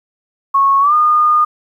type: tone with pitch glide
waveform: sine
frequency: 1100 to 1220.5 Hz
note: C#6 to D#6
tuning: -14 to -34 cents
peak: -8 dBFS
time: 0.54-1.45 s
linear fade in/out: 10 ms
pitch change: +180 cents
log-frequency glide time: 0.8-0.94 s
effects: 8-bit